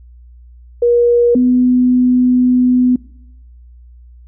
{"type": "tone pair in turn", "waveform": "sine", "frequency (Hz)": [477.6, 250.2], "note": ["A#4", "B3"], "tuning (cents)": [42, 23], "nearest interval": "major seventh", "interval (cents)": 1119, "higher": "first", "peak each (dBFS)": -8, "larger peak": "neither", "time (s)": [[0.82, 1.35], [1.35, 2.96]], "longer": "second", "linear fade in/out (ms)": 5, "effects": ["noise-tail reverb RT60 0.9 s tail -23 dB re dry", "added 60 Hz sine -37 dBFS peak until 4.27 s"]}